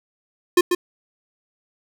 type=tone with echo; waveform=square; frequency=355.1 Hz; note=F4; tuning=29 cents sharp; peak=-11 dBFS; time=0.57-0.61 s; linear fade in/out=5 ms; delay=140 ms; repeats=1; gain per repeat=-6 dB; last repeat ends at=0.75 s; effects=none

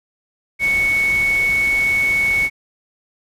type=tone in noise; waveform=sine; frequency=2217 Hz; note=C#7; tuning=in tune; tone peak=-14 dBFS; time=0.59-2.5 s; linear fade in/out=50 ms; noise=pink; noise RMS=-31 dBFS; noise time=0.59-2.5 s; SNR=+14 dB; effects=resampled to 32000 Hz

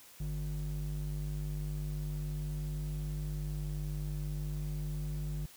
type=ring-modulated tone; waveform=triangle; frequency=100 Hz; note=G2; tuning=35 cents sharp; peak=-29 dBFS; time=0.2-5.46 s; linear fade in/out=5 ms; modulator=50.1 Hz; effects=white hiss -56 dBFS RMS until 5.56 s

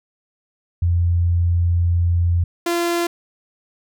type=tone pair in turn; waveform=sine / sawtooth; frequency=86.4 / 343.2 Hz; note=F2 / F4; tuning=-18 / -30 cents; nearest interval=2 octaves; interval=2388 cents; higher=second; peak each=-14 dBFS; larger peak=neither; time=0.82-2.44 / 2.66-3.07 s; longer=first; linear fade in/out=5 ms; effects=none

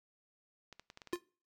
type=clicks; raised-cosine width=0.2 ms; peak=-33 dBFS; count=8; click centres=0.727 / 0.796 / 0.901 / 0.974 / 1.018 / 1.073 / 1.127 / 1.157 s
type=tone with exponential decay; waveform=square; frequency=351.6 Hz; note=F4; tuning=12 cents sharp; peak=-30 dBFS; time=1.13-1.21 s; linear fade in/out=2 ms; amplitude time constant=16 ms
effects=noise-tail reverb RT60 0.4 s tail -23 dB re dry

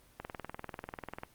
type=click train; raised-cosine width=0.5 ms; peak=-24 dBFS; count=22; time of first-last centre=0.2-1.234 s; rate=20.3 Hz; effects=pink hiss -63 dBFS RMS until 1.34 s + Opus 24 kbps

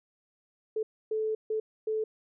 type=tone bursts at uneven times; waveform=sine; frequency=435.8 Hz; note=A4; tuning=17 cents flat; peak=-27 dBFS; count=4; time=0.76-0.83 / 1.11-1.35 / 1.5-1.6 / 1.87-2.04 s; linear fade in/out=5 ms; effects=none

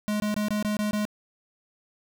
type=tone bursts; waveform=square; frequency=210 Hz; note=G#3; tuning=19 cents sharp; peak=-25 dBFS; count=7; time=0.08-1.052 s; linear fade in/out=0 ms; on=120 ms; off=22 ms; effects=none

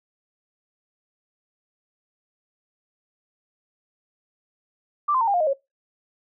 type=tone with pitch steps; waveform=sine; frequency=1176 / 1035.7 / 912.1 / 803.2 / 707.4 / 623 / 548.6 Hz; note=D6 / C6 / A#5 / G5 / F5 / D#5 / C#5; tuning=+2 / -18 / -38 / +42 / +22 / +2 / -18 cents; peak=-18 dBFS; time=5.08-5.535 s; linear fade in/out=10 ms; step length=65 ms; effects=noise-tail reverb RT60 0.2 s tail -23 dB re dry

